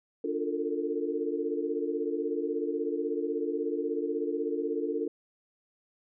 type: chord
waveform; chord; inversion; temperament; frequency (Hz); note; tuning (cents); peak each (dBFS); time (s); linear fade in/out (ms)
sine; Bb major seventh; first; equal with one note detuned; 293.7 / 349.2 / 440 / 456.3; D4 / F4 / A4 / Bb4; 0 / 0 / 0 / -37; -34; 0.24-5.08; 5
effects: none